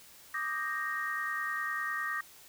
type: chord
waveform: sine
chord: Eb major seventh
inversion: third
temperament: equal with one note detuned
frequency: 1174.7 / 1244.5 / 1582.5 / 1864.7 Hz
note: D6 / Eb6 / G6 / Bb6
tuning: 0 / 0 / +16 / 0 cents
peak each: -39 / -40 / -40 / -34 dBFS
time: 0.34-2.21 s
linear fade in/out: 5 ms
effects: white hiss -55 dBFS RMS until 2.48 s